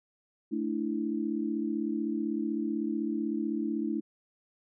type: chord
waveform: sine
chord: A suspended fourth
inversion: none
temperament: equal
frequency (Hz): 220 / 293.7 / 329.6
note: A3 / D4 / E4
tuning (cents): 0 / 0 / 0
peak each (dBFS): -33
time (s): 0.51-4.01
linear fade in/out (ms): 20
effects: none